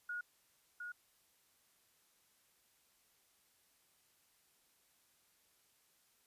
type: tone with echo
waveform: sine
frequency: 1444 Hz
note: F#6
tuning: 43 cents flat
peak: -39 dBFS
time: 0.09-0.21 s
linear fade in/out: 5 ms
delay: 710 ms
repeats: 1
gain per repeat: -4 dB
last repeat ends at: 0.92 s
effects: white hiss -73 dBFS RMS until 6.26 s + resampled to 32000 Hz